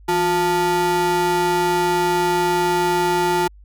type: ring-modulated tone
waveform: square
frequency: 261.6 Hz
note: C4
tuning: in tune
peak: -14 dBFS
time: 0.08-3.48 s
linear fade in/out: 10 ms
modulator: 619 Hz
effects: added 50 Hz sine -42 dBFS peak until 3.64 s